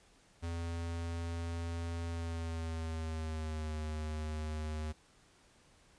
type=tone with pitch glide; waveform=square; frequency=84.3 to 77.3 Hz; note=E2 to D#2; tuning=+39 to -11 cents; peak=-37 dBFS; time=0.42-4.93 s; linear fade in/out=20 ms; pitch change=-150 cents; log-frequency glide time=2.08-3.75 s; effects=pink hiss -65 dBFS RMS until 5.98 s + resampled to 22050 Hz